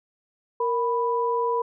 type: tone pair together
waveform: sine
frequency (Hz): 466.2 / 987.8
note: A#4 / B5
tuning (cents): 0 / 0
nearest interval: octave + minor second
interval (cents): 1300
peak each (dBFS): -24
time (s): 0.6-1.62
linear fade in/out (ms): 5
effects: none

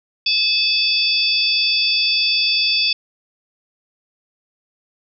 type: harmonic tone with a mistuned harmonic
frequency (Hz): 866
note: A5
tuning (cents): -28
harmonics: 3 / 4 / 5 / 6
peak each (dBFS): -21 / -21 / -18 / -23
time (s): 0.26-2.93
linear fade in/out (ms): 5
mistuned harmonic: 5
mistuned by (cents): +120
effects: none

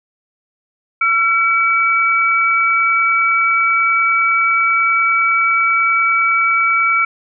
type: tone pair together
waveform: sine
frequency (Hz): 1355 / 2286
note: E6 / D7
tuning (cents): +47 / -47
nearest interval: major sixth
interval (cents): 906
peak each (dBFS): -14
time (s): 1.01-7.05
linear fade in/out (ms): 5
effects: none

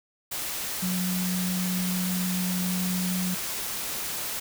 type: tone in noise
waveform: sine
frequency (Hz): 182.7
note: F#3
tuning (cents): -22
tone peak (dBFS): -26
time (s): 0.82-3.35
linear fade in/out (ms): 10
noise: white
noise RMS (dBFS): -32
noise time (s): 0.31-4.4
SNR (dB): +3
effects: none

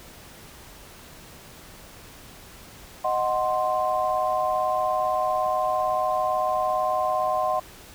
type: chord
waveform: sine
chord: C diminished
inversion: first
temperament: equal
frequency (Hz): 622.3 / 740 / 1046.5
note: Eb5 / Gb5 / C6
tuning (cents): 0 / 0 / 0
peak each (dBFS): -26 / -25 / -26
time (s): 3.04-7.6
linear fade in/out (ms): 10
effects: pink hiss -46 dBFS RMS until 7.94 s

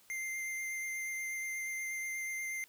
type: tone with vibrato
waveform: square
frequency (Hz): 2093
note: C7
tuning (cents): 0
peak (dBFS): -37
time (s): 0.1-2.64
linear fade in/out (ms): 0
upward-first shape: sine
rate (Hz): 8.3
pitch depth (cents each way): 10
effects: white hiss -64 dBFS RMS until 2.68 s

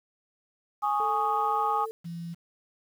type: chord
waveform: sine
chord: Ab suspended fourth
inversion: none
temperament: equal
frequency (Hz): 830.6 / 1108.7 / 1244.5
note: Ab5 / Db6 / Eb6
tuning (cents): 0 / 0 / 0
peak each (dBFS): -26 / -31 / -28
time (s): 0.82-1.86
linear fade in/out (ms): 20
type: tone with pitch glide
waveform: sine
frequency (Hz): 440 to 445.6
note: A4 to A4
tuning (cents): 0 to +22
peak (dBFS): -34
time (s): 1-1.91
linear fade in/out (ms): 0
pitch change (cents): +22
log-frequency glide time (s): 1.1-1.71
type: tone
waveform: sine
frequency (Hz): 169.3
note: E3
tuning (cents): +46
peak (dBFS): -34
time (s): 2.04-2.35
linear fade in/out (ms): 20
effects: tanh soft clip ceiling -14 dBFS + 9-bit

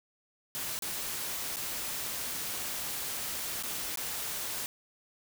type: noise with dropouts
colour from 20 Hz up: white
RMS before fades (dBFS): -36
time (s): 0.55-4.66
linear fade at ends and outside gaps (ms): 0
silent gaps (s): 0.79-0.822 / 1.56-1.568 / 3.626-3.635 / 3.958-3.973
effects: none

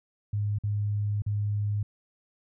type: tone with dropouts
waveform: sine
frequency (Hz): 103.5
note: G#2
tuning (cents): -5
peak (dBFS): -25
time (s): 0.33-1.83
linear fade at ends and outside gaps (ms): 5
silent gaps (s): 0.586-0.636 / 1.221-1.263
effects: none

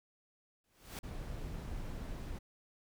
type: noise with exponential growth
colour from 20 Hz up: pink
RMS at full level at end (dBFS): -42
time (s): 0.64-0.99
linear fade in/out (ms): 2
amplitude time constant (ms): 75
type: noise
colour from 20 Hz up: brown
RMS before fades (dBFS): -42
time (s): 1.03-2.39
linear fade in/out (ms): 10
effects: none

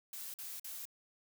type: noise bursts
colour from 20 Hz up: blue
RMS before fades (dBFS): -45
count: 3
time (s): 0.13-0.854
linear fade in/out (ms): 2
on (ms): 210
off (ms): 47
effects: none

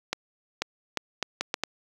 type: accelerating click train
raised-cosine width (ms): 0.2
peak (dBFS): -9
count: 7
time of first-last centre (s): 0.13-1.636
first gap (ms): 490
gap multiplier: 0.72
effects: high-pass 200 Hz 12 dB/octave + 7-bit

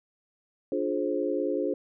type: chord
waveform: sine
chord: D half-diminished seventh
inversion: none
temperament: just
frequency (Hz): 293.7 / 352.4 / 422.9 / 528.6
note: D4 / F4 / Ab4 / C5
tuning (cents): 0 / +16 / +31 / +18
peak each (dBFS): -31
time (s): 0.72-1.74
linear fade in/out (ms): 2
effects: none

